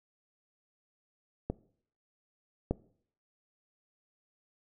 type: clicks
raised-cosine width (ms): 2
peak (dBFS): -18 / -15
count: 2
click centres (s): 1.5 / 2.71
effects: noise-tail reverb RT60 0.6 s tail -21 dB re dry